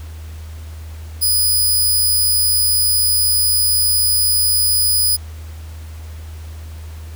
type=tone; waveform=5% pulse; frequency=4978 Hz; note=D#8; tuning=in tune; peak=-6 dBFS; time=1.21-5.17 s; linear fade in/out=20 ms; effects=added 79 Hz sine -29 dBFS peak until 7.15 s + pink hiss -44 dBFS RMS until 7.15 s